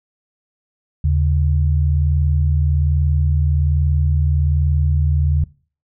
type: tone pair together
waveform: sine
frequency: 78.79 / 140 Hz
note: D#2 / C#3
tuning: +22 / +18 cents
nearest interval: minor seventh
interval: 996 cents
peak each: -14 / -19 dBFS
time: 1.04-5.44 s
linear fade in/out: 5 ms
effects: noise-tail reverb RT60 0.4 s tail -21 dB re dry